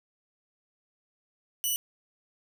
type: tone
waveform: 5% pulse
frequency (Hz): 2960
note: F#7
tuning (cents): 0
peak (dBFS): -18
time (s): 1.64-1.76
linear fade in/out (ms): 0
effects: none